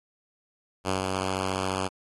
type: tone with ADSR envelope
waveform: 5% pulse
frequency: 94.6 Hz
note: F#2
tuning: 39 cents sharp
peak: -13 dBFS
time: 0.84-1.89 s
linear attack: 47 ms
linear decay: 130 ms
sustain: -3 dB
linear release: 27 ms
effects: AAC 32 kbps